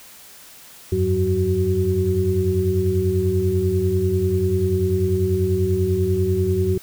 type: tone cluster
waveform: sine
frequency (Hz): 87.1 / 97.3 / 185.3 / 374.3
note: F2 / G2 / F#3 / F#4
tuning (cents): -4 / -12 / +3 / +20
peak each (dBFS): -23 / -22 / -26 / -20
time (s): 0.92-6.78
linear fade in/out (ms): 5
effects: white hiss -44 dBFS RMS until 6.82 s